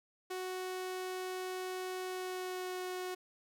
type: tone with pitch glide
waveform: sawtooth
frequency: 370 to 366.6 Hz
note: F#4 to F#4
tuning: 0 to -16 cents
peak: -34 dBFS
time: 0.3-3.15 s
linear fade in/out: 10 ms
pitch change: -16 cents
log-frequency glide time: 2.05-2.82 s
effects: none